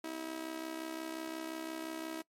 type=tone with amplitude modulation; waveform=sawtooth; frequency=322 Hz; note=E4; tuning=41 cents flat; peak=-32 dBFS; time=0.04-2.22 s; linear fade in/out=5 ms; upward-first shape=sine; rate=65.7 Hz; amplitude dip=70%; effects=noise-tail reverb RT60 0.1 s tail -22 dB re dry + MP3 64 kbps